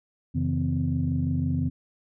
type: tone cluster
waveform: sine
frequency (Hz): 87.8 / 134.1 / 159.8 / 253.4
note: F2 / C3 / D#3 / B3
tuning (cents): +10 / +43 / +47 / +45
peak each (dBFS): -28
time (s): 0.34-1.7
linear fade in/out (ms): 20
effects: tanh soft clip ceiling -14 dBFS